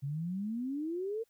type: exponential sweep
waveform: sine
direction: up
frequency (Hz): 134.4 to 466.2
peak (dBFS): -33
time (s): 0.02-1.24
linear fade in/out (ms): 20
effects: white hiss -75 dBFS RMS until 1.29 s